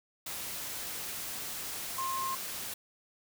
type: tone in noise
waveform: sine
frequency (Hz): 1061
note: C6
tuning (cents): +24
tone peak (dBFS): -32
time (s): 1.98-2.35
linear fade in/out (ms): 5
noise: white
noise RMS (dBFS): -39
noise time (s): 0.26-2.74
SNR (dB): +4
effects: none